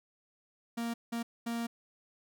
45% pulse tone bursts at uneven times, 233.1 Hz, A#3, in tune, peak -33 dBFS, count 3, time 0.77-0.94 / 1.12-1.23 / 1.46-1.67 s, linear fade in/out 10 ms, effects none

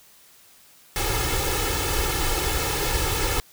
pink noise with comb filter, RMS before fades -24 dBFS, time 0.96-3.4 s, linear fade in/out 0 ms, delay 2.3 ms, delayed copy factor +0.95, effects white hiss -53 dBFS RMS until 3.52 s

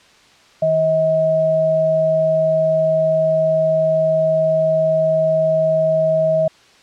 sine tone pair together, 159.25 / 637 Hz, D#3 / D#5, +41 / +41 cents, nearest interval 2 octaves, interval 2400 cents, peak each -24 / -13 dBFS, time 0.62-6.48 s, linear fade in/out 5 ms, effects white hiss -49 dBFS RMS until 6.82 s + low-pass 5000 Hz 12 dB/octave

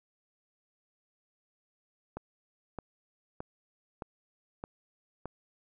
click train, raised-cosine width 1 ms, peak -24 dBFS, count 6, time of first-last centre 2.17-5.256 s, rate 1.62 Hz, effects none

